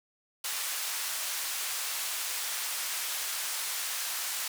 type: band-pass noise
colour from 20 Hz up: white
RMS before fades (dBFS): -34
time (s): 0.44-4.48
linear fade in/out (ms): 5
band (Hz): 880 to 13000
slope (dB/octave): 12
effects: none